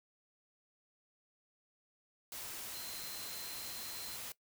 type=tone in noise; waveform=sine; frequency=4114 Hz; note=C8; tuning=30 cents flat; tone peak=-50 dBFS; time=2.74-4.16 s; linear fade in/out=2 ms; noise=white; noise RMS=-45 dBFS; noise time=2.32-4.32 s; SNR=-8 dB; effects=noise-tail reverb RT60 0.1 s tail -19 dB re dry